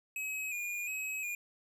square tone with vibrato, 2489 Hz, D#7, in tune, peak -36 dBFS, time 0.16-1.35 s, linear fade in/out 2 ms, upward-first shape square, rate 1.4 Hz, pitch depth 42 cents each way, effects none

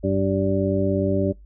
harmonic tone, 96.9 Hz, G2, 20 cents flat, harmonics 1 / 2 / 3 / 4 / 6, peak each -25 / -25 / -25 / -25 / -25 dBFS, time 0.03-1.33 s, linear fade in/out 20 ms, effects noise-tail reverb RT60 0.2 s tail -24 dB re dry + added 50 Hz sine -43 dBFS peak until 1.45 s

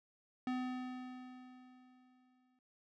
square tone with exponential decay, 253.3 Hz, B3, 44 cents sharp, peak -35 dBFS, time 0.47-2.59 s, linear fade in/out 2 ms, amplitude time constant 460 ms, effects low-pass 3000 Hz 12 dB/octave

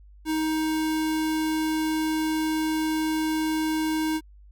square tone, 314.1 Hz, D#4, 16 cents sharp, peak -24 dBFS, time 0.25-4.21 s, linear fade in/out 50 ms, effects added 50 Hz sine -47 dBFS peak until 4.51 s

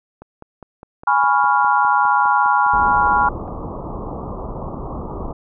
click train, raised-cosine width 1 ms, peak -23 dBFS, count 17, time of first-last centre 0.22-3.479 s, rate 4.91 Hz
sine chord, C# dominant seventh, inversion second, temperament equal, 830.6 / 987.8 / 1108.7 / 1396.9 Hz, G#5 / B5 / C#6 / E#6, 0 / 0 / 0 / 0 cents, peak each -17 / -17 / -20 / -19 dBFS, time 1.07-3.29 s, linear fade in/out 5 ms
pink low-pass noise, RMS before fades -28 dBFS, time 2.73-5.33 s, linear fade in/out 5 ms, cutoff 1200 Hz, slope 96 dB/octave
effects none

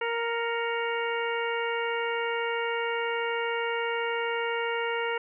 harmonic tone with a mistuned harmonic, 466.2 Hz, A#4, in tune, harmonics 1 / 2 / 3 / 4 / 5 / 6, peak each -30 / -33 / -35 / -36 / -37 / -38 dBFS, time 0.01-5.18 s, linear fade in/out 5 ms, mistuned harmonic 5, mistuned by -73 cents, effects none

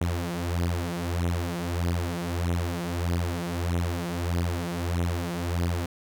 sawtooth beating tone pair, 85.6 / 87.2 Hz, F2 / F2, -34 / -2 cents, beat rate 1.6 Hz, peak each -25 dBFS, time 0.01-5.86 s, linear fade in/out 5 ms, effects none

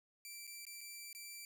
10% pulse tone with dropouts, 2339 Hz, D7, 8 cents flat, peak -39 dBFS, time 0.25-1.45 s, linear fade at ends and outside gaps 1 ms, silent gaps 0.469-0.475 / 0.652-0.667 / 0.808-0.812 / 1.129-1.149 s, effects none

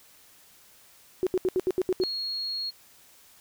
sine tone bursts, 370 Hz, F#4, in tune, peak -21 dBFS, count 8, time 1.23-2.037 s, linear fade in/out 0 ms, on 37 ms, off 73 ms
sine tone, 4300 Hz, C8, 47 cents sharp, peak -29 dBFS, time 2.01-2.71 s, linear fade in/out 20 ms
effects white hiss -56 dBFS RMS until 3.4 s

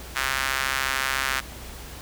sawtooth tone with high-pass filter, 133.9 Hz, C3, 40 cents sharp, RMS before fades -26 dBFS, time 0.15-1.41 s, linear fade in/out 20 ms, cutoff 1500 Hz, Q 1.7, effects added 60 Hz sine -41 dBFS peak until 2.01 s + pink hiss -41 dBFS RMS until 2.01 s

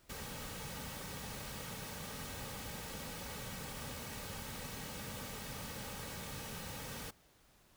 pink noise with comb filter, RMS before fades -45 dBFS, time 0.09-7.11 s, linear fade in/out 10 ms, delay 2.9 ms, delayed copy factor -0.55, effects pink hiss -67 dBFS RMS until 7.76 s

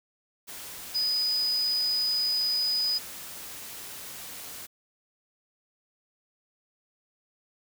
sine tone in noise, 4978 Hz, D#8, in tune, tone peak -24 dBFS, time 0.94-2.99 s, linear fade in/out 20 ms, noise white, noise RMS -41 dBFS, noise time 0.47-4.67 s, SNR +14 dB, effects none

